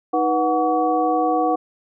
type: tone cluster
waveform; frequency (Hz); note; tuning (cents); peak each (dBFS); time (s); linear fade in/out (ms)
sine; 312.4 / 488.6 / 737 / 1133; D#4 / B4 / F#5 / C#6; +7 / -19 / -7 / +37; -22 / -23 / -19 / -26; 0.13-1.56; 10
effects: none